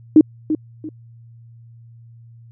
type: tone with echo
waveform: sine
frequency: 310 Hz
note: D#4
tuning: 6 cents flat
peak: -4 dBFS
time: 0.16-0.21 s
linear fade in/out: 2 ms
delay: 340 ms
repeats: 2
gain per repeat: -11 dB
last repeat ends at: 0.89 s
effects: added 116 Hz sine -41 dBFS peak until 2.51 s